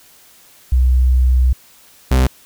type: tone pair in turn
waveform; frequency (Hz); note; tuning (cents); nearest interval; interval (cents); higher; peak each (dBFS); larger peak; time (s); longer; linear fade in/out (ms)
sine / 40% pulse; 63.3 / 64.48; B1 / C2; +43 / -25; unison; 32; second; -9; neither; 0.72-1.53 / 2.11-2.27; first; 5
effects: white hiss -47 dBFS RMS until 2.45 s